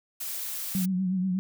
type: noise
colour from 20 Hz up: blue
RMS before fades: -34 dBFS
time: 0.2-0.86 s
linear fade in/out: 10 ms
type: tone with vibrato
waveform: sine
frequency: 186 Hz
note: F#3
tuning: 9 cents sharp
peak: -24 dBFS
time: 0.75-1.39 s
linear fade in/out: 0 ms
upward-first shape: triangle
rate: 8.3 Hz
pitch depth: 67 cents each way
effects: none